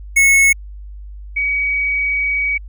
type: tone pair in turn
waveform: square / sine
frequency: 2194 / 2264 Hz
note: C#7 / C#7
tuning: -18 / +36 cents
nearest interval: minor second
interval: 54 cents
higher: second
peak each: -9 / -15 dBFS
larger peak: first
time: 0.16-0.53 / 1.36-2.58 s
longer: second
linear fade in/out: 10 ms
effects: added 50 Hz sine -30 dBFS peak until 2.68 s